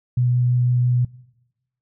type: tone with vibrato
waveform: sine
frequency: 123.47 Hz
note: B2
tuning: in tune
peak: -15 dBFS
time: 0.17-1.05 s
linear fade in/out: 5 ms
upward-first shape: triangle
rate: 6 Hz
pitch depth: 8 cents each way
effects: noise-tail reverb RT60 1.0 s tail -22 dB re dry